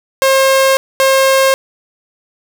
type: tone bursts at uneven times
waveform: sawtooth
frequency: 535 Hz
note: C5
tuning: 38 cents sharp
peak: -4 dBFS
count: 2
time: 0.22-0.77 / 1-1.54 s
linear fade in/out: 0 ms
effects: none